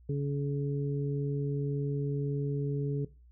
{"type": "harmonic tone", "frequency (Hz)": 141.8, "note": "C#3", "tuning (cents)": 40, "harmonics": [1, 2, 3], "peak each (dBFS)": [-29, -38, -36], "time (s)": [0.09, 3.05], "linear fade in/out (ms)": 5, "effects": ["noise-tail reverb RT60 0.3 s tail -19 dB re dry", "added 60 Hz sine -54 dBFS peak until 3.31 s"]}